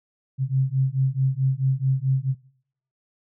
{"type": "beating tone pair", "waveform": "sine", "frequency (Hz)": [130.81, 135.41], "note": ["C3", "C#3"], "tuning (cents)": [0, -40], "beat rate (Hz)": 4.6, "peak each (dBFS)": -22, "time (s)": [0.38, 2.35], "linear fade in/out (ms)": 50, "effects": ["noise-tail reverb RT60 0.7 s tail -23 dB re dry"]}